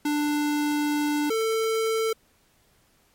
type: tone pair in turn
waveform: square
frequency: 295.5 / 445.6 Hz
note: D4 / A4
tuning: +11 / +22 cents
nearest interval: perfect fifth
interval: 711 cents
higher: second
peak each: -23 dBFS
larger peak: neither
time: 0.05-1.3 / 1.3-2.13 s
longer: first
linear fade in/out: 5 ms
effects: pink hiss -63 dBFS RMS until 3.14 s + MP3 64 kbps